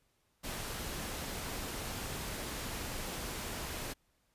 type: noise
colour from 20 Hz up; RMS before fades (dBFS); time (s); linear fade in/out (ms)
pink; -40; 0.43-3.94; 20
effects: pink hiss -75 dBFS RMS until 4.34 s + resampled to 32000 Hz